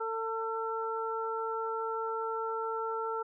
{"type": "harmonic tone", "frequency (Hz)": 448.8, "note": "A4", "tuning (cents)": 34, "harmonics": [1, 2, 3], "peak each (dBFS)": [-35, -37, -36], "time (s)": [0, 3.23], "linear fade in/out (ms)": 10, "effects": []}